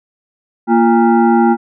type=tone with frequency modulation; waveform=sine; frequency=232.8 Hz; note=A#3; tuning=2 cents flat; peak=-7 dBFS; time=0.67-1.57 s; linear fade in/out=50 ms; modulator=579 Hz; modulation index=1.2; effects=none